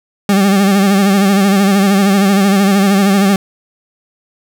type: tone with vibrato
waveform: 40% pulse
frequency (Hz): 197.2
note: G3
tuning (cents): +11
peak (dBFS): -7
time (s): 0.29-3.36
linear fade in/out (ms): 2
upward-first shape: sine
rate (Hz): 13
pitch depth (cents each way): 59
effects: none